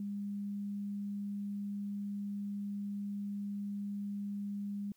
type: tone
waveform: sine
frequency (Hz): 202.4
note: G#3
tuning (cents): -44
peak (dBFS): -36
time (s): 0-4.92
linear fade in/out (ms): 2
effects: white hiss -73 dBFS RMS until 4.96 s